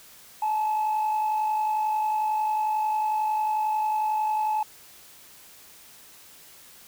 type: tone pair together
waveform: sine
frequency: 858.9 / 910 Hz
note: A5 / A#5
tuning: -42 / -42 cents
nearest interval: minor second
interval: 100 cents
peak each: -21 / -32 dBFS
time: 0.42-4.63 s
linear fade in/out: 5 ms
effects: tanh soft clip ceiling -20 dBFS + white hiss -50 dBFS RMS until 6.87 s